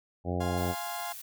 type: harmonic tone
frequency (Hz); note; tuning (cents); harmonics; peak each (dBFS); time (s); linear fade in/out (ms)
89; F2; +33; 1 / 2 / 3 / 4 / 5 / 6 / 7 / 8 / 9; -32 / -35 / -37 / -38 / -39 / -40 / -40 / -41 / -42; 0.24-0.75; 50
type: chord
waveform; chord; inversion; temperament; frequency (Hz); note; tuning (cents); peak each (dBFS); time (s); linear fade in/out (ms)
35% pulse; F minor; none; equal; 698.5 / 830.6 / 1046.5; F5 / Ab5 / C6; 0 / 0 / 0; -36 / -38 / -39; 0.4-1.13; 10
type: noise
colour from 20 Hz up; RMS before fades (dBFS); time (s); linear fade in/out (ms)
blue; -43; 0.57-1.22; 10
effects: none